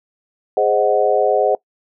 sine chord, Ab dominant seventh, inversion none, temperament equal, 415.3 / 523.3 / 622.3 / 740 Hz, Ab4 / C5 / Eb5 / Gb5, 0 / 0 / 0 / 0 cents, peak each -18 dBFS, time 0.57-1.55 s, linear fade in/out 2 ms, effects noise-tail reverb RT60 0.1 s tail -22 dB re dry

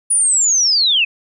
sine linear sweep, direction down, 9770 to 2489 Hz, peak -11 dBFS, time 0.1-1.05 s, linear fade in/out 10 ms, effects none

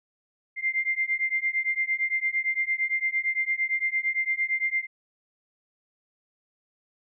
sine beating tone pair, 2093 / 2101.8 Hz, C7 / C7, 0 / +7 cents, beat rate 8.8 Hz, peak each -27 dBFS, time 0.56-4.87 s, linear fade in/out 50 ms, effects none

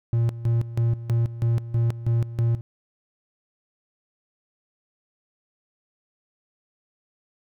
triangle tone with tremolo, 116.54 Hz, A#2, in tune, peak -16 dBFS, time 0.13-2.61 s, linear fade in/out 0 ms, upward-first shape square, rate 3.1 Hz, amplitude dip 80%, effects none

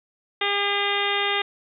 harmonic tone, 404 Hz, G#4, 48 cents flat, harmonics 1 / 2 / 3 / 4 / 5 / 6 / 7 / 8 / 9, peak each -29 / -29 / -30 / -32 / -27 / -32 / -31 / -31 / -30 dBFS, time 0.41-1.42 s, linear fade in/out 5 ms, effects none

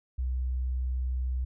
sine tone, 63.3 Hz, B1, 43 cents sharp, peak -27 dBFS, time 0.18-1.45 s, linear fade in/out 10 ms, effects none

